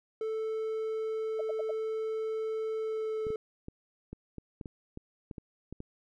triangle tone with pitch glide, 440 to 436.2 Hz, A4 to A4, 0 to -15 cents, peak -29 dBFS, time 0.21-3.36 s, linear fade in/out 2 ms, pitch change -15 cents, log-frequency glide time 2.78-3.24 s
sine tone bursts, 622.3 Hz, D#5, in tune, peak -32 dBFS, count 4, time 1.39-1.711 s, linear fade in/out 5 ms, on 21 ms, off 79 ms
clicks, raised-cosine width 3 ms, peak -28 dBFS, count 12, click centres 3.268 / 3.304 / 3.684 / 4.13 / 4.383 / 4.612 / 4.658 / 4.974 / 5.312 / 5.382 / 5.726 / 5.804 s
effects none

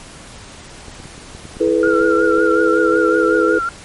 clicks, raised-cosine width 3 ms, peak -22 dBFS, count 12, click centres 0.883 / 1.001 / 1.057 / 1.18 / 1.35 / 1.454 / 1.569 / 1.675 / 1.874 / 1.936 / 2.012 / 2.381 s
sine chord, E suspended fourth, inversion none, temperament equal with one note detuned, 329.6 / 429 / 493.9 Hz, E4 / A4 / B4, 0 / -44 / 0 cents, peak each -16 dBFS, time 1.6-3.59 s, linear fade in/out 10 ms
sine tone with vibrato, 1395 Hz, F6, 2 cents flat, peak -17 dBFS, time 1.83-3.69 s, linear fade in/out 2 ms, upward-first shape triangle, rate 5.4 Hz, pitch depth 66 cents each way
effects pink hiss -37 dBFS RMS until 3.84 s + MP3 48 kbps

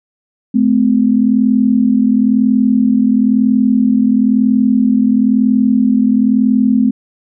sine tone pair together, 215.2 / 256.2 Hz, A3 / C4, -38 / -36 cents, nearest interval minor third, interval 302 cents, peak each -11 dBFS, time 0.54-6.91 s, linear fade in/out 10 ms, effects none

